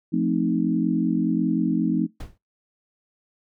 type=chord; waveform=sine; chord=F dominant seventh; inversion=none; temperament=equal; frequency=174.61 / 220 / 261.6 / 311.1 Hz; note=F3 / A3 / C4 / Eb4; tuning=0 / 0 / 0 / 0 cents; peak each=-25 dBFS; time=0.12-2.07 s; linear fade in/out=20 ms
type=noise with exponential decay; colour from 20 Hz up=brown; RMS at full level=-27 dBFS; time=2.2-2.38 s; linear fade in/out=5 ms; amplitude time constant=39 ms
effects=noise-tail reverb RT60 0.2 s tail -23 dB re dry